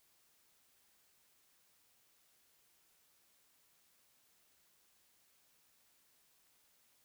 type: silence
effects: white hiss -72 dBFS RMS until 7.04 s